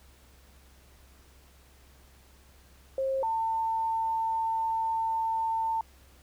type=tone pair in turn; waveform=sine; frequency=534 / 898.1 Hz; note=C5 / A5; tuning=+35 / +35 cents; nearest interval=major sixth; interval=900 cents; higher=second; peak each=-26 dBFS; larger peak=neither; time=2.98-3.23 / 3.23-5.81 s; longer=second; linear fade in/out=2 ms; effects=added 66 Hz sine -56 dBFS peak until 6.22 s + pink hiss -60 dBFS RMS until 6.22 s